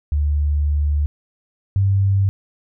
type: tone pair in turn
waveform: sine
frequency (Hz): 73.42 / 98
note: D2 / G2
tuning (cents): 0 / 0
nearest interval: perfect fourth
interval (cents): 500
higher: second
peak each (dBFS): -15 / -13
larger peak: second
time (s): 0.12-1.06 / 1.76-2.29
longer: first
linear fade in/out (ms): 0
effects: none